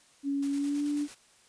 sine tone with pitch glide, 279.8 to 291.5 Hz, C#4 to D4, +16 to -13 cents, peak -27 dBFS, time 0.23-1.08 s, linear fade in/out 50 ms, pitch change +71 cents, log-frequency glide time 0.49-0.87 s
white noise with tremolo, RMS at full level -46 dBFS, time 0.42-1.15 s, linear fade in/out 10 ms, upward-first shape square, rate 9.1 Hz, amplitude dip 40%
effects white hiss -61 dBFS RMS until 1.48 s + resampled to 22050 Hz

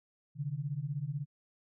sine beating tone pair, 134.5 / 150.5 Hz, C3 / D3, +48 / +43 cents, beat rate 16 Hz, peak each -37 / -36 dBFS, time 0.35-1.26 s, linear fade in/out 50 ms, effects none

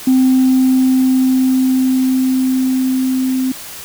sine tone with level ramp, 259.4 Hz, C4, 15 cents flat, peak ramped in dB -6 to -13 dBFS, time 0.07-3.52 s, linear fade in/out 5 ms, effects tanh soft clip ceiling -5 dBFS + white hiss -31 dBFS RMS until 3.84 s

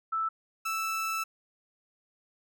sine / 30% pulse tone pair in turn, 1318.5 / 1318.5 Hz, E6 / E6, 0 / 0 cents, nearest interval unison, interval 0 cents, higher neither, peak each -27 dBFS, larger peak neither, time 0.12-0.29 / 0.65-1.24 s, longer second, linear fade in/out 10 ms, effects none

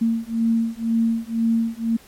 sine beating tone pair, 227.1 / 229.1 Hz, A#3 / A#3, -45 / -30 cents, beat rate 2 Hz, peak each -21 / -21 dBFS, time 0.01-1.97 s, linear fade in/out 10 ms, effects pink hiss -49 dBFS RMS until 2.07 s + MP3 64 kbps

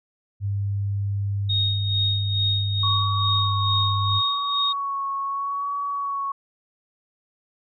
sine tone, 100 Hz, G2, 35 cents sharp, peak -22 dBFS, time 0.4-4.22 s, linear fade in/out 50 ms
sine tone with tremolo, 3729 Hz, A#7, in tune, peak -20 dBFS, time 1.49-4.73 s, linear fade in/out 10 ms, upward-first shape sine, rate 2.3 Hz, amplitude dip 65%
sine tone with vibrato, 1117 Hz, C#6, 13 cents sharp, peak -24 dBFS, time 2.83-6.32 s, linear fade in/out 5 ms, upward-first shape sine, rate 0.76 Hz, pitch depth 24 cents each way
effects none

